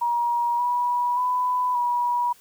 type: tone with pitch steps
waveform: sine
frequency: 951 / 973 / 997 / 968 Hz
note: A#5 / B5 / B5 / B5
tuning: +34 / -26 / +16 / -35 cents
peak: -20 dBFS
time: 0.01-2.33 s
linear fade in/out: 10 ms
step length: 580 ms
effects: white hiss -54 dBFS RMS until 2.4 s